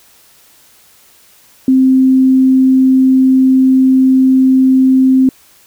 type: tone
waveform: sine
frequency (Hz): 261.6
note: C4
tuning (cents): 0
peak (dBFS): -5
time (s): 1.68-5.29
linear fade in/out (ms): 2
effects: white hiss -46 dBFS RMS until 5.66 s